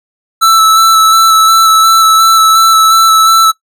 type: tone with vibrato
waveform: square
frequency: 1318.5 Hz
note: E6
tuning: in tune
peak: -4 dBFS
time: 0.41-3.52 s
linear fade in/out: 20 ms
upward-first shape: square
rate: 2.8 Hz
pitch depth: 12 cents each way
effects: noise-tail reverb RT60 0.1 s tail -18 dB re dry